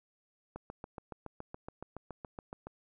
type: click train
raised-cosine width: 1 ms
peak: -28 dBFS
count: 16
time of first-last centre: 0.56-2.67 s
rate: 7.11 Hz
effects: none